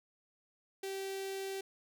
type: tone with notch filter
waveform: sawtooth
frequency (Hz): 387.6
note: G4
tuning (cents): -20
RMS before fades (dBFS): -40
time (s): 0.83-1.61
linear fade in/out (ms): 5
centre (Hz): 1100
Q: 0.99
effects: none